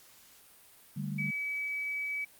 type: chord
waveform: sine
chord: D suspended fourth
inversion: none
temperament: equal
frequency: 146.83 / 196 / 220 Hz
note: D3 / G3 / A3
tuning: 0 / 0 / 0 cents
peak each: -36 / -37 / -42 dBFS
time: 0.96-1.31 s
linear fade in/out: 10 ms
type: tone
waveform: sine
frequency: 2285 Hz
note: D7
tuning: 48 cents flat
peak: -32 dBFS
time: 1.18-2.25 s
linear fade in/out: 10 ms
effects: white hiss -58 dBFS RMS until 2.39 s + Opus 48 kbps